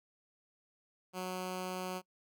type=tone; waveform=10% pulse; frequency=184.1 Hz; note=F#3; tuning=8 cents flat; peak=-29 dBFS; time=1.13-2.02 s; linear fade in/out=50 ms; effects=noise-tail reverb RT60 0.1 s tail -24 dB re dry